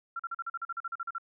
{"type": "tone bursts", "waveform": "sine", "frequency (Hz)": 1365, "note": "F6", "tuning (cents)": -40, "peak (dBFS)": -32, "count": 14, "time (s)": [0.16, 1.183], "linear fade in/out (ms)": 5, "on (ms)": 35, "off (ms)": 41, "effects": []}